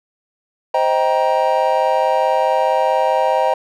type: chord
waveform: triangle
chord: C minor seventh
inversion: none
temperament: just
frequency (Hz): 523.3 / 627.9 / 784.9 / 941.9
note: C5 / Eb5 / G5 / Bb5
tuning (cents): 0 / +16 / +2 / +18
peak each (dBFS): -17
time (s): 0.74-3.54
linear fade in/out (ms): 5
effects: none